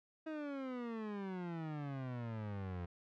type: exponential sweep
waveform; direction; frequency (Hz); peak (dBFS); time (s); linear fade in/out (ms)
30% pulse; down; 319.8 to 85.8; -38; 0.26-2.86; 10
effects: low-pass 2000 Hz 12 dB/octave